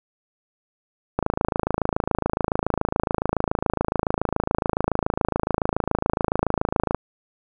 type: click train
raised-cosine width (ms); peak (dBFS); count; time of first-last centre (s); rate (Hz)
1; -6; 157; 1.19-6.946; 27.1
effects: none